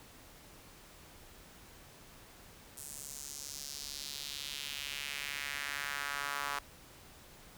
sawtooth tone with high-pass filter sweep, 142.2 Hz, C#3, 45 cents sharp, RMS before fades -41 dBFS, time 2.77-6.59 s, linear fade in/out 5 ms, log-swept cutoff 8600 to 1100 Hz, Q 2, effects pink hiss -56 dBFS RMS until 7.57 s

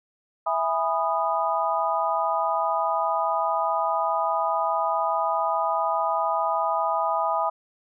sine chord, E major seventh, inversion none, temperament just, 659.3 / 824.1 / 988.9 / 1236.1 Hz, E5 / G#5 / B5 / D#6, 0 / -14 / +2 / -12 cents, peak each -27 dBFS, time 0.46-7.5 s, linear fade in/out 10 ms, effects none

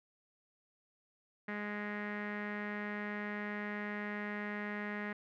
sawtooth tone with low-pass filter, 207.7 Hz, G#3, in tune, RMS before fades -40 dBFS, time 1.48-5.13 s, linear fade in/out 5 ms, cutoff 1900 Hz, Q 5.6, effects none

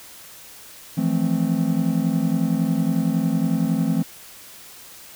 triangle chord, F major seventh, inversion third, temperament just, 163.7 / 174.61 / 218.3 / 261.9 Hz, E3 / F3 / A3 / C4, -12 / 0 / -13 / +2 cents, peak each -22 dBFS, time 0.97-4.03 s, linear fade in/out 10 ms, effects white hiss -43 dBFS RMS until 5.15 s

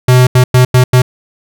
square tone bursts at uneven times, 126.4 Hz, B2, 41 cents sharp, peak -4 dBFS, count 5, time 0.08-0.27 / 0.35-0.44 / 0.54-0.65 / 0.74-0.84 / 0.93-1.02 s, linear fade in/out 5 ms, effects none

